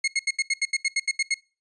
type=tone bursts; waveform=sawtooth; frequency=2163 Hz; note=C#7; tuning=43 cents flat; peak=-17 dBFS; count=12; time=0.04-1.343 s; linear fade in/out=5 ms; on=38 ms; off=77 ms; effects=noise-tail reverb RT60 0.3 s tail -21 dB re dry + resampled to 22050 Hz